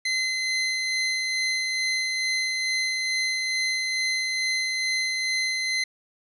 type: tone with tremolo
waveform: 25% pulse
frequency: 2054 Hz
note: C7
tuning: 33 cents flat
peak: -19 dBFS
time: 0.05-5.84 s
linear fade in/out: 5 ms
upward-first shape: sine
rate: 2.3 Hz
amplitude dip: 25%
effects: resampled to 24000 Hz + 9-bit